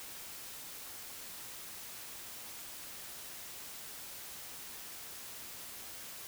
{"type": "silence", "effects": ["white hiss -47 dBFS RMS until 6.27 s"]}